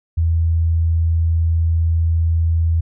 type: tone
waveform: sine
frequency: 82.41 Hz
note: E2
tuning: in tune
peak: -13 dBFS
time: 0.17-2.81 s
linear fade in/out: 10 ms
effects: none